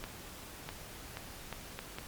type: accelerating click train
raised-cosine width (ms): 0.3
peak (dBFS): -23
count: 6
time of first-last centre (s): 0.04-1.985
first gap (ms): 650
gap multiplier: 0.74
effects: pink hiss -48 dBFS RMS until 2.07 s + MP3 96 kbps

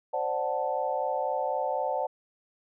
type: chord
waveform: sine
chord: D dominant seventh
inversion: third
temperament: equal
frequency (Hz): 523.3 / 587.3 / 740 / 880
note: C5 / D5 / F#5 / A5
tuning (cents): 0 / 0 / 0 / 0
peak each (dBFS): -32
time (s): 0.13-2.07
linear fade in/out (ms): 10
effects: none

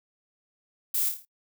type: noise with echo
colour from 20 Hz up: violet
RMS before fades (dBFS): -27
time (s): 0.94-1.09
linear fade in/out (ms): 5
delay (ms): 27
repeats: 6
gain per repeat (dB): -5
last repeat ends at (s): 1.252
effects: noise-tail reverb RT60 0.1 s tail -22 dB re dry

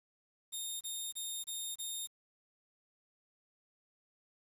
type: tone bursts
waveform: 10% pulse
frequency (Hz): 3678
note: A#7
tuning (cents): -24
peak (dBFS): -30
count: 5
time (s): 0.52-2.074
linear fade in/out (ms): 20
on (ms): 290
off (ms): 26
effects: resampled to 32000 Hz + 10-bit

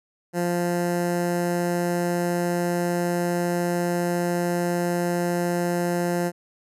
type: tone with notch filter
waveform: 15% pulse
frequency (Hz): 174.61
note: F3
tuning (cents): 0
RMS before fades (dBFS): -24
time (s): 0.33-6.32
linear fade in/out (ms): 50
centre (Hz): 3400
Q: 0.83
effects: resampled to 32000 Hz

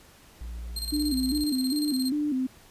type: tone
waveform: triangle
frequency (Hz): 58.1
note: A#1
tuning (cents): -5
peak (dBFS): -32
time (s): 0.41-1.44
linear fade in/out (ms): 0
type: tone with tremolo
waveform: sawtooth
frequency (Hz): 4186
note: C8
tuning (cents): 0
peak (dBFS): -27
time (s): 0.76-2.1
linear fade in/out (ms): 5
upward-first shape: square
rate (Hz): 17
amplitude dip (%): 65
type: tone with vibrato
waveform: sine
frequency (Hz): 277.2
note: C#4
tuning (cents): 0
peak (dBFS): -24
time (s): 0.92-2.47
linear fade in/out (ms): 10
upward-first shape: square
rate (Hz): 2.5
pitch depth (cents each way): 120
effects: pink hiss -54 dBFS RMS until 2.7 s + resampled to 32000 Hz

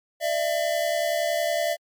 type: tone pair together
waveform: square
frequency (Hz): 599.3 / 670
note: D5 / E5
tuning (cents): +35 / +28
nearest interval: major second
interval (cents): 193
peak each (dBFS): -27 / -25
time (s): 0.2-1.77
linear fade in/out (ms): 50
effects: MP3 96 kbps

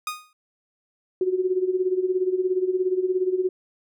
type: tone with exponential decay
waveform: sawtooth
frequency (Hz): 1238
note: D#6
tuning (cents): -9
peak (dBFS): -20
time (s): 0.07-0.33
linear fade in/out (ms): 2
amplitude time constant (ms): 55
type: tone with tremolo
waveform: sine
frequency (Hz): 370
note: F#4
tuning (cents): 0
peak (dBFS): -17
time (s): 1.21-3.49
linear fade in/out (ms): 2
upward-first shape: sine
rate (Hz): 17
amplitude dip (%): 75
effects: none

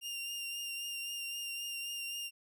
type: tone with vibrato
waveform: sawtooth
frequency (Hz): 2794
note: F7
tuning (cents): 0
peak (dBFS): -35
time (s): 0.01-2.31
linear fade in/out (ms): 50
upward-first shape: triangle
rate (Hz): 3.8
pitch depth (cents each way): 23
effects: none

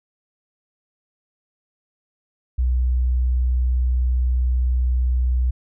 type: tone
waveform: sine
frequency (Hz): 62.3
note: B1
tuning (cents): +16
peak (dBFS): -16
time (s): 2.58-5.51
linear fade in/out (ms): 10
effects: none

